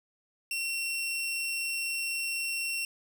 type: tone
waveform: sawtooth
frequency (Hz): 2724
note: F7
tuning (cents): -44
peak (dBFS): -27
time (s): 0.51-2.85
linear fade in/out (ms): 2
effects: none